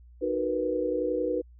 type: chord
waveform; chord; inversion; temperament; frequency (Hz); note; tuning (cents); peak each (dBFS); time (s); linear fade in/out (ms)
sine; B major seventh; first; just; 308.7 / 370.4 / 463 / 493.9; D#4 / F#4 / A#4 / B4; -14 / +2 / -12 / 0; -32 / -32 / -34 / -28; 0.21-1.42; 20
effects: added 60 Hz sine -49 dBFS peak until 1.59 s